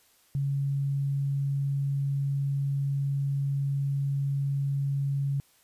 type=tone; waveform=sine; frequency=139.3 Hz; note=C#3; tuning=9 cents sharp; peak=-25 dBFS; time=0.35-5.4 s; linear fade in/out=0 ms; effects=white hiss -63 dBFS RMS until 5.63 s + resampled to 32000 Hz